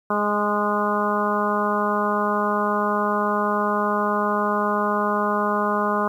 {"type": "harmonic tone with a mistuned harmonic", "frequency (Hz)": 207.7, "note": "G#3", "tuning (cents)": 0, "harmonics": [1, 2, 3, 4, 5, 6, 7], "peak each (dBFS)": [-26, -27, -27, -29, -25, -26, -31], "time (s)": [0.1, 6.08], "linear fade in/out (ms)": 5, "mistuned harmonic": 6, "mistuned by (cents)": -18, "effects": ["9-bit"]}